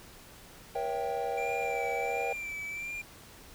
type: chord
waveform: triangle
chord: A# diminished seventh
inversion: none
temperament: equal with one note detuned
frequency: 477.6 / 554.4 / 659.3 / 784 Hz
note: A#4 / C#5 / E5 / G5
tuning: +42 / 0 / 0 / 0 cents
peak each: -33 / -36 / -37 / -32 dBFS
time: 0.75-2.33 s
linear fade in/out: 5 ms
type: tone with vibrato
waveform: triangle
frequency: 2349 Hz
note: D7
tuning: in tune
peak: -34 dBFS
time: 1.37-3.02 s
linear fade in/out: 10 ms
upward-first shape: sine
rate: 1.4 Hz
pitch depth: 37 cents each way
effects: pink hiss -52 dBFS RMS until 3.54 s